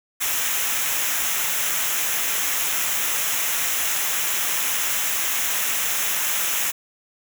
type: noise with comb filter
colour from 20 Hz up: white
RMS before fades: -23 dBFS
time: 0.2-6.72 s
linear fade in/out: 20 ms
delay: 0.22 ms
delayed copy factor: -0.65
effects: none